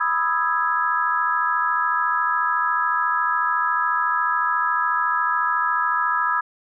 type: chord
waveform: sine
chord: E major seventh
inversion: second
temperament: equal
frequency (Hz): 987.8 / 1244.5 / 1318.5 / 1661.2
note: B5 / D#6 / E6 / G#6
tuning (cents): 0 / 0 / 0 / 0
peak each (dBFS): -24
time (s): 0-6.41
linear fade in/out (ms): 10
effects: none